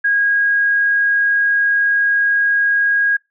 sine tone, 1639 Hz, G#6, 23 cents flat, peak -12 dBFS, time 0.04-3.17 s, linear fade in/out 10 ms, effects noise-tail reverb RT60 0.2 s tail -24 dB re dry

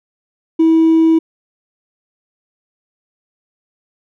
triangle tone with hard clipping, 324.3 Hz, E4, 28 cents flat, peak -7 dBFS, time 0.59-1.19 s, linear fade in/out 10 ms, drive 2 dB, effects none

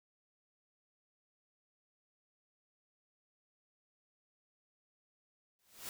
white noise with exponential growth, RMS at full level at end -41 dBFS, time 5.59-5.89 s, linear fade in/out 1 ms, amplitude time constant 64 ms, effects none

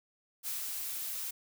blue noise with ADSR envelope, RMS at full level -36 dBFS, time 0.43-1.31 s, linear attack 44 ms, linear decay 130 ms, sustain -2 dB, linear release 9 ms, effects none

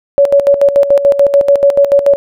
sine tone with tremolo, 563 Hz, C#5, 27 cents sharp, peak -3 dBFS, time 0.18-2.16 s, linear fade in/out 0 ms, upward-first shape square, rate 6.9 Hz, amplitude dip 70%, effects none

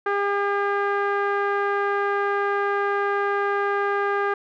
sawtooth tone with low-pass filter, 403.1 Hz, G4, 48 cents sharp, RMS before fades -23 dBFS, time 0.06-4.34 s, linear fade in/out 5 ms, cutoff 1500 Hz, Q 3.1, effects none

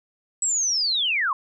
sine linear sweep, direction down, 7902 to 1008 Hz, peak -20 dBFS, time 0.42-1.33 s, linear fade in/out 2 ms, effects none

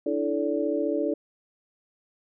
sine tone cluster, 295 / 329.7 / 435.6 / 574 Hz, D4 / E4 / A4 / D5, +8 / 0 / -17 / -40 cents, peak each -29 dBFS, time 0.06-1.14 s, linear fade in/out 5 ms, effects none

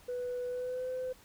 sine tone with pitch glide, 493.9 to 510.7 Hz, B4 to C5, 0 to -42 cents, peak -32 dBFS, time 0.08-1.13 s, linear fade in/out 10 ms, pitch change +58 cents, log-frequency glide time 0.47-0.9 s, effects tanh soft clip ceiling -31 dBFS + pink hiss -59 dBFS RMS until 1.24 s

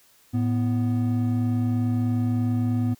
triangle tone pair together, 110 / 246.9 Hz, A2 / B3, 0 / 0 cents, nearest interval octave + major second, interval 1400 cents, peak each -21 / -22 dBFS, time 0.33-2.95 s, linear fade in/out 20 ms, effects white hiss -58 dBFS RMS until 2.99 s

